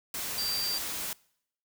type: tone in noise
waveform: sine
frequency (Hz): 4699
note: D8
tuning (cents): 0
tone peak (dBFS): -30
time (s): 0.38-0.78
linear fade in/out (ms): 2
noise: white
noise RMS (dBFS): -35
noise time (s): 0.14-1.13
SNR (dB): +2
effects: noise-tail reverb RT60 0.7 s tail -24 dB re dry